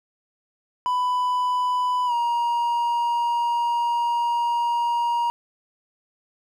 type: tone with pitch glide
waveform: triangle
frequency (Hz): 995 to 946.2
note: B5 to A#5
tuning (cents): +13 to +26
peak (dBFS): -18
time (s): 0.86-5.3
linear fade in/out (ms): 0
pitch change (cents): -87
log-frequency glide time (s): 2.06-2.13
effects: none